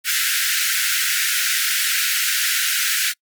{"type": "high-pass noise", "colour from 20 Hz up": "pink", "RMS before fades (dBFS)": -20, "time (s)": [0.04, 3.14], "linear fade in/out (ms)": 50, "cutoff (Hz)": 1400, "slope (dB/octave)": 96, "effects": ["noise-tail reverb RT60 0.1 s tail -26 dB re dry", "Opus 48 kbps"]}